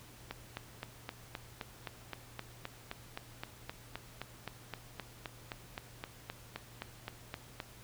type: click train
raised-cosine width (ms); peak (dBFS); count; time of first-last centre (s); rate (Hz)
0.3; -23; 29; 0.31-7.602; 3.84
effects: added 118 Hz sine -57 dBFS peak until 7.83 s + pink hiss -56 dBFS RMS until 7.83 s